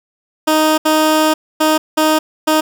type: tone bursts at uneven times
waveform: 15% pulse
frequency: 311.1 Hz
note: D#4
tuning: in tune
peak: -4 dBFS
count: 5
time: 0.47-0.78 / 0.85-1.34 / 1.6-1.78 / 1.97-2.19 / 2.47-2.61 s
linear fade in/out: 10 ms
effects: none